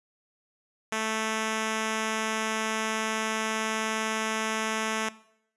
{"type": "tone", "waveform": "5% pulse", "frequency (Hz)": 219.7, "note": "A3", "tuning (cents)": -2, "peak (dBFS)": -16, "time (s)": [0.92, 5.09], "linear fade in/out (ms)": 5, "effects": ["noise-tail reverb RT60 0.7 s tail -19 dB re dry", "resampled to 24000 Hz"]}